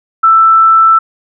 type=tone; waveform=sine; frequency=1326 Hz; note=E6; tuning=10 cents sharp; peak=-3 dBFS; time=0.23-0.99 s; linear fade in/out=10 ms; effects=none